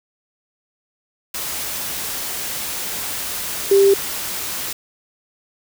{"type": "tone in noise", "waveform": "sine", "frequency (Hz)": 394.8, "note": "G4", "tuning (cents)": 12, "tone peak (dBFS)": -9, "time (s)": [3.71, 3.94], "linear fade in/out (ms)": 5, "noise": "white", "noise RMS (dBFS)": -26, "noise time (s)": [1.34, 4.73], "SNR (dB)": 14, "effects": []}